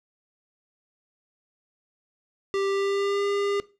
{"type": "tone with pitch glide", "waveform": "square", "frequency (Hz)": [393.1, 403], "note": ["G4", "G4"], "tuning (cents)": [5, 48], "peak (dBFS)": -24, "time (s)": [2.54, 3.6], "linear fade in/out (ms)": 0, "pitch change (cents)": 43, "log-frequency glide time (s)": [2.68, 3.25], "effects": ["noise-tail reverb RT60 0.3 s tail -18 dB re dry", "low-pass 5000 Hz 12 dB/octave"]}